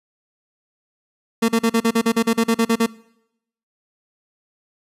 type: tone bursts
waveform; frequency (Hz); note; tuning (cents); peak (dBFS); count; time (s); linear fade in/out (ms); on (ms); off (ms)
30% pulse; 228.1; A#3; -37; -11; 14; 1.42-2.864; 10; 66; 40
effects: noise-tail reverb RT60 0.8 s tail -22 dB re dry + resampled to 32000 Hz